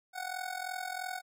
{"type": "tone with amplitude modulation", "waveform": "25% pulse", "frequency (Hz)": 740, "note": "F#5", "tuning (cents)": 0, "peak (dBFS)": -29, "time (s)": [0.13, 1.22], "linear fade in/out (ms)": 50, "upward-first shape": "sine", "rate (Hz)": 43, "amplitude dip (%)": 80, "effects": []}